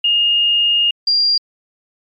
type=tone pair in turn; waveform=sine; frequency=2841 / 4778 Hz; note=F7 / D8; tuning=+29 / +29 cents; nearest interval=major sixth; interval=900 cents; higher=second; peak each=-11 dBFS; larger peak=neither; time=0.04-0.91 / 1.07-1.38 s; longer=first; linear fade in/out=5 ms; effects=MP3 96 kbps

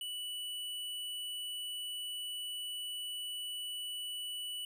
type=tone; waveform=square; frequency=2960 Hz; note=F#7; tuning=in tune; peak=-39 dBFS; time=0.01-4.65 s; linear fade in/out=2 ms; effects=none

